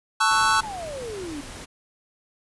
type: chord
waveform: square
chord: F# minor seventh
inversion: first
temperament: equal with one note detuned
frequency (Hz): 880 / 1108.7 / 1318.5 / 1490.3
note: A5 / C#6 / E6 / F#6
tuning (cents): 0 / 0 / 0 / +12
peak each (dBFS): -24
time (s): 0.2-0.61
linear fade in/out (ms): 10
type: noise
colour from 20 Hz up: pink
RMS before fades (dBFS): -39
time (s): 0.3-1.66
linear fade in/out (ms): 20
type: exponential sweep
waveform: sine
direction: down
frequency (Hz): 898 to 275.7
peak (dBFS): -31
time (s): 0.63-1.41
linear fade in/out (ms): 5
effects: resampled to 24000 Hz